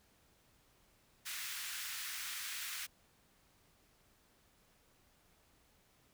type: high-pass noise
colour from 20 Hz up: pink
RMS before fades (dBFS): -43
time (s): 1.25-2.87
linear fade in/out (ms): 20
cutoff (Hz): 1500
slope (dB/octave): 24
effects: pink hiss -70 dBFS RMS until 6.13 s